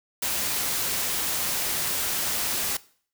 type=noise; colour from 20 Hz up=white; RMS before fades=-27 dBFS; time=0.22-2.77 s; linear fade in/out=5 ms; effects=noise-tail reverb RT60 0.5 s tail -20 dB re dry